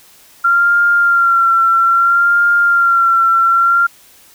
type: tone with vibrato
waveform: sine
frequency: 1378 Hz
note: F6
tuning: 24 cents flat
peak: -8 dBFS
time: 0.44-3.87 s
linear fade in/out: 10 ms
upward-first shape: sine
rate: 0.61 Hz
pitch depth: 32 cents each way
effects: white hiss -45 dBFS RMS until 4.34 s